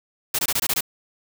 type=noise bursts; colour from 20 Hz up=white; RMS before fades=-22 dBFS; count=7; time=0.34-0.808 s; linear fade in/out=5 ms; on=48 ms; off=22 ms; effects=none